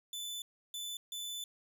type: tone bursts at uneven times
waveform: sawtooth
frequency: 3504 Hz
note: A7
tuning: 8 cents flat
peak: -36 dBFS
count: 3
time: 0.13-0.42 / 0.74-0.97 / 1.12-1.44 s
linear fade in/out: 2 ms
effects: none